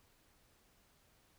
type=silence; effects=pink hiss -70 dBFS RMS until 1.38 s